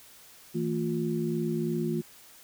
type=tone cluster; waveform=sine; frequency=162.4 / 225.2 / 353.3 Hz; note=E3 / A3 / F4; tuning=-26 / +40 / +20 cents; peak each=-31 dBFS; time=0.54-2.02 s; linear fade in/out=20 ms; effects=white hiss -53 dBFS RMS until 2.43 s